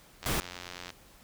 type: click train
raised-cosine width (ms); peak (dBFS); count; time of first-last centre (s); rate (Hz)
0.2; -23; 61; 0.23-0.903; 89.1
type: noise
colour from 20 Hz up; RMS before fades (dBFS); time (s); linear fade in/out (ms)
pink; -30; 0.26-0.4; 0
effects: pink hiss -57 dBFS RMS until 1.23 s